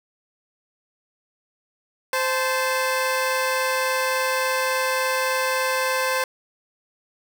15% pulse tone pair together, 520 / 874.5 Hz, C5 / A5, -11 / -11 cents, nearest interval major sixth, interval 900 cents, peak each -15 / -22 dBFS, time 2.13-6.24 s, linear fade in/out 2 ms, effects none

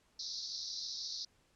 pink band-pass noise, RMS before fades -42 dBFS, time 0.19-1.25 s, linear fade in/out 5 ms, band 3900 to 5800 Hz, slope 96 dB/octave, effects pink hiss -71 dBFS RMS until 1.55 s + low-pass 9000 Hz 12 dB/octave

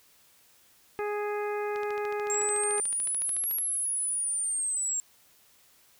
harmonic tone, 415.3 Hz, G#4, in tune, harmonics 1 / 2 / 3 / 4 / 5 / 6, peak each -30 / -36 / -40 / -42 / -44 / -46 dBFS, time 0.99-2.8 s, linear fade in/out 0 ms
click train, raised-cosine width 0.2 ms, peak -26 dBFS, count 26, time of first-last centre 1.76-3.585 s, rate 13.7 Hz
sine linear two-way sweep, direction up then down, 7450 to 11430 to 7450 Hz, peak -27 dBFS, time 2.3-5 s, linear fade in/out 0 ms, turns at 3.52 s
effects white hiss -61 dBFS RMS until 5.99 s

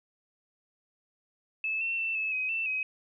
sine tone with pitch steps, 2611 / 2701 / 2674 / 2602 / 2525 / 2669 / 2533 Hz, E7 / E7 / E7 / E7 / D#7 / E7 / D#7, -17 / +42 / +24 / -23 / +25 / +21 / +30 cents, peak -28 dBFS, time 1.64-2.83 s, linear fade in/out 2 ms, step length 170 ms, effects none

